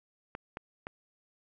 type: clicks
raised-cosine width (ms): 0.5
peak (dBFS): -23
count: 3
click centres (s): 0.351 / 0.571 / 0.869
effects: none